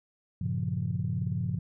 sine chord, G half-diminished seventh, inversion none, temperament equal, 98 / 116.54 / 138.59 / 174.61 Hz, G2 / Bb2 / Db3 / F3, 0 / 0 / 0 / 0 cents, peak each -33 dBFS, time 0.41-1.59 s, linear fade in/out 5 ms, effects tanh soft clip ceiling -18 dBFS

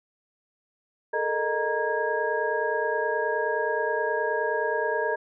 sine tone cluster, 431.1 / 460.6 / 616 / 937 / 1643 Hz, A4 / A#4 / D#5 / A#5 / G#6, -35 / -21 / -17 / +9 / -19 cents, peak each -30 dBFS, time 1.13-5.16 s, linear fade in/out 10 ms, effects none

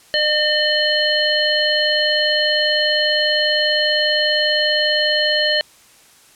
harmonic tone, 605 Hz, D#5, 49 cents flat, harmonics 1 / 3 / 5 / 7, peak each -20 / -20 / -20 / -20 dBFS, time 0.14-5.61 s, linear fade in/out 0 ms, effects white hiss -49 dBFS RMS until 6.35 s + low-pass 11000 Hz 12 dB/octave

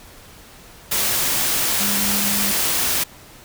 sine tone in noise, 202.8 Hz, G#3, 41 cents flat, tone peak -26 dBFS, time 1.8-2.52 s, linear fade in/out 10 ms, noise white, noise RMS -20 dBFS, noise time 0.91-3.04 s, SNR -9 dB, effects pink hiss -44 dBFS RMS until 3.44 s

